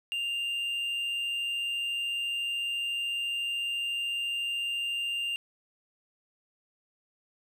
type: tone with amplitude modulation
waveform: triangle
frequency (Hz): 2794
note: F7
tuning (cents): 0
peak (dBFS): -26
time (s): 0.12-5.36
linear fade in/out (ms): 0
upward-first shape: sine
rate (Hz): 120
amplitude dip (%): 35
effects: none